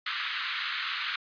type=band-pass noise; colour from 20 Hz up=pink; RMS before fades=-33 dBFS; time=0.06-1.16 s; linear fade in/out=5 ms; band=1200 to 4200 Hz; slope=48 dB/octave; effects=resampled to 11025 Hz